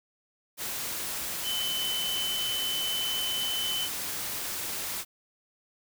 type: tone in noise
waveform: sine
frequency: 3040 Hz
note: F#7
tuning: 46 cents sharp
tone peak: -29 dBFS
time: 1.43-3.89 s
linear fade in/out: 50 ms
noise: white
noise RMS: -34 dBFS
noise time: 0.57-5.05 s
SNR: +2 dB
effects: none